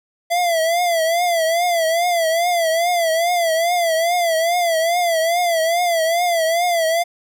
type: tone with vibrato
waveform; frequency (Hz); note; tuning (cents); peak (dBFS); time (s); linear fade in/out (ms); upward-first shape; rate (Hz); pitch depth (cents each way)
square; 676; E5; +43; -16; 0.3-7.04; 20; triangle; 2.4; 110
effects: none

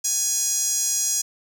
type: tone with high-pass filter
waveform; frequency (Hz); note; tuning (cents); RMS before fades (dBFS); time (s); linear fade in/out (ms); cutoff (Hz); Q
sawtooth; 830.6; G#5; 0; -23; 0.04-1.22; 10; 6500; 5.2
effects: none

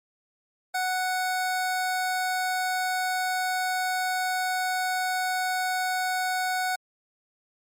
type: tone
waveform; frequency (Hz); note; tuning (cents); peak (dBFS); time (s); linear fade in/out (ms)
25% pulse; 740; F#5; 0; -21; 0.74-6.76; 10
effects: MP3 64 kbps

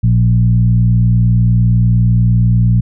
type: tone with frequency modulation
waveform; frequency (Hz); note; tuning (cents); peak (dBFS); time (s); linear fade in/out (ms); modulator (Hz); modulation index
sine; 115.7; A#2; -13; -7; 0.03-2.81; 10; 60; 0.83
effects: none

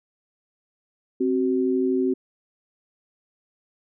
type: tone pair together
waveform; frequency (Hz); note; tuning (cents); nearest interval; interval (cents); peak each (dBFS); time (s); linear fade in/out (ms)
sine; 262.9 / 375.3; C4 / F#4; +8 / +25; tritone; 617; -22; 1.2-2.14; 10
effects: none

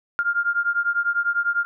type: beating tone pair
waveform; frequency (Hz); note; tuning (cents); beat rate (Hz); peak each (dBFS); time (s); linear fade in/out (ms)
sine; 1400 / 1410; F6 / F6; +4 / +16; 10; -22 / -23; 0.19-1.65; 0
effects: none

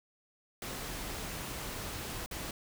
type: noise with dropouts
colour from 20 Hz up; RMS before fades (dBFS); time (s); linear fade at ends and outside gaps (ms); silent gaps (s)
pink; -40; 0.62-2.51; 2; 2.261-2.311
effects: none

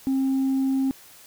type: tone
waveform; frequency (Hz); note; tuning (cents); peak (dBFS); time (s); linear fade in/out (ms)
sine; 267.2; C4; +36; -18; 0.07-0.91; 0
effects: tanh soft clip ceiling -18 dBFS + white hiss -49 dBFS RMS until 1.26 s

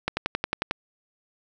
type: click train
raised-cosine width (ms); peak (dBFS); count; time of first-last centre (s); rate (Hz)
0.3; -8; 8; 0.08-0.711; 11.1
effects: none

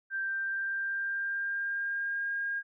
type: tone with pitch glide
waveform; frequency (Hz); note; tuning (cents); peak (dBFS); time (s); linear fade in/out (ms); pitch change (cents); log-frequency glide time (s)
sine; 1574 to 1619.2; G6 to G#6; +7 to -44; -30; 0.1-2.63; 50; +49; 0.34-2.33
effects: none

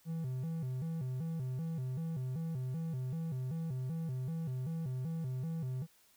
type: tone with vibrato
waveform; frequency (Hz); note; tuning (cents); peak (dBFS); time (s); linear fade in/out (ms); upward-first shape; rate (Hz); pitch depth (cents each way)
triangle; 145; D3; -22; -33; 0.05-5.87; 50; square; 2.6; 210
effects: white hiss -67 dBFS RMS until 6.16 s

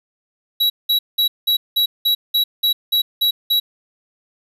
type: tone bursts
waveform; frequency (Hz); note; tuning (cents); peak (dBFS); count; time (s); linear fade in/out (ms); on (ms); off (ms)
square; 3892; B7; -26; -14; 11; 0.6-3.6; 10; 100; 190
effects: resampled to 32000 Hz + 8-bit

